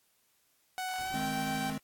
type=tone with pitch glide; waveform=sawtooth; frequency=744 to 777.4 Hz; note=F#5 to G5; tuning=+9 to -15 cents; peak=-30 dBFS; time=0.78-1.7 s; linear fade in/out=0 ms; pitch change=+76 cents; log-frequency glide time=1-1.22 s
type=noise; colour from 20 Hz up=pink; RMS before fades=-50 dBFS; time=0.98-1.76 s; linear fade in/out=5 ms
type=chord; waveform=square; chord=Ab major; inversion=second; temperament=equal with one note detuned; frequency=155.56 / 210.6 / 261.6 Hz; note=Eb3 / Ab3 / C4; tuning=0 / +24 / 0 cents; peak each=-41 / -39 / -38 dBFS; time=1.14-1.78 s; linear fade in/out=2 ms
effects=white hiss -71 dBFS RMS until 1.83 s + AAC 64 kbps